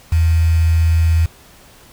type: tone with quantisation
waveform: sine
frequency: 82 Hz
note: E2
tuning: 9 cents flat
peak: -10 dBFS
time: 0.12-1.26 s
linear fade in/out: 5 ms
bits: 5
effects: pink hiss -45 dBFS RMS until 1.92 s